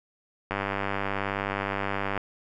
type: click train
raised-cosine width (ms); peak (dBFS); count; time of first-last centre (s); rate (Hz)
0.5; -13; 166; 0.51-2.177; 99
effects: none